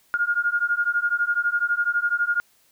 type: beating tone pair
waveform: sine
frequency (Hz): 1415 / 1427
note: F6 / F6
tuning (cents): +22 / +37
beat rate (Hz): 12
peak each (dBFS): -23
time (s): 0.14-2.4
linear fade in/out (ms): 0
effects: white hiss -61 dBFS RMS until 2.71 s